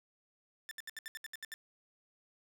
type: tone bursts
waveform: sawtooth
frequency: 1776 Hz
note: A6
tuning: 16 cents sharp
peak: -38 dBFS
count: 10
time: 0.69-1.54 s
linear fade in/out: 0 ms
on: 22 ms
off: 70 ms
effects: none